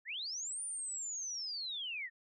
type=linear two-way sweep; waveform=sine; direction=up then down; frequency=1649 to 9397 to 1784 Hz; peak=-38 dBFS; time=0.05-2.1 s; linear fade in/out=50 ms; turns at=0.63 s; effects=none